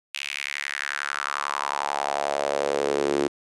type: tone with high-pass filter sweep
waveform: sawtooth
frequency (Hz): 71.2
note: C#2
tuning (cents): +47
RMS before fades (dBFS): -27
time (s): 0.14-3.28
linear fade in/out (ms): 5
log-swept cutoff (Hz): 2700 to 340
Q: 3.7
effects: resampled to 22050 Hz